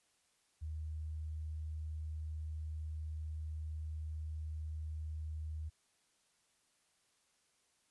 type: tone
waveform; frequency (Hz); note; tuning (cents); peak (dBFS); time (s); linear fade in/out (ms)
sine; 77.78; D#2; 0; -39; 0.61-5.7; 20
effects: white hiss -75 dBFS RMS until 7.9 s + resampled to 24000 Hz